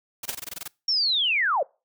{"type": "noise bursts", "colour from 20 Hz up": "white", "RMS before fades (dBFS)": -34, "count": 10, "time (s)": [0.23, 0.679], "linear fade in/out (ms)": 5, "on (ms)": 26, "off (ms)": 21}
{"type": "noise with exponential decay", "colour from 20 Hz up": "white", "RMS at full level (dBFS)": -25, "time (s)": [0.29, 0.39], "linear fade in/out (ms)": 0, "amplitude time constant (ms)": 20}
{"type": "linear sweep", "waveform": "sine", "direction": "down", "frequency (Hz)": [5588, 484.6], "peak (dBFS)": -20, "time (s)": [0.88, 1.63], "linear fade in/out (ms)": 5}
{"effects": ["noise-tail reverb RT60 0.3 s tail -25 dB re dry"]}